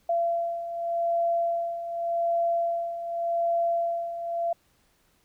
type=beating tone pair; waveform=sine; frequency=680 / 680.86 Hz; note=F5 / F5; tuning=-46 / -44 cents; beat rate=0.86 Hz; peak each=-31 / -25 dBFS; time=0.09-4.53 s; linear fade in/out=5 ms; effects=pink hiss -66 dBFS RMS until 5.24 s